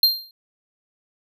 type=tone with exponential decay; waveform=square; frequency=4186 Hz; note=C8; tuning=in tune; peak=-10 dBFS; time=0.03-0.31 s; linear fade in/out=2 ms; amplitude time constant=59 ms; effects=none